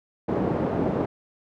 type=band-pass noise; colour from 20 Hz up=pink; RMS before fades=-25 dBFS; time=0.28-1.06 s; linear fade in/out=10 ms; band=160 to 600 Hz; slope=12 dB/octave; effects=none